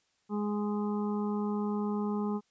harmonic tone, 207.7 Hz, G#3, in tune, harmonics 1 / 2 / 4 / 5 / 6, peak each -30 / -36 / -42 / -44 / -46 dBFS, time 0.29-2.41 s, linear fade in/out 50 ms, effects white hiss -73 dBFS RMS until 2.5 s + resampled to 16000 Hz

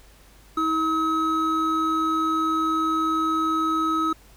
triangle tone pair together, 320 / 1280 Hz, D#4 / D#6, +49 / +49 cents, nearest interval 2 octaves, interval 2400 cents, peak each -23 / -20 dBFS, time 0.57-4.13 s, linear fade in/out 5 ms, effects added 50 Hz sine -51 dBFS peak until 4.36 s + pink hiss -54 dBFS RMS until 4.36 s

